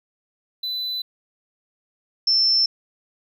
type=tone pair in turn; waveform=triangle / sine; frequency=4000 / 5339 Hz; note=B7 / E8; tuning=+21 / +21 cents; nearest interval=perfect fourth; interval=500 cents; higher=second; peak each=-23 / -15 dBFS; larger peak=second; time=0.63-1.02 / 2.27-2.66 s; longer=neither; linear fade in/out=5 ms; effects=none